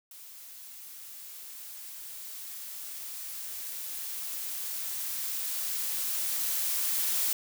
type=noise with level ramp; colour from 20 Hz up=blue; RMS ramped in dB=-48 to -28 dBFS; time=0.11-7.33 s; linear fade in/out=2 ms; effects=none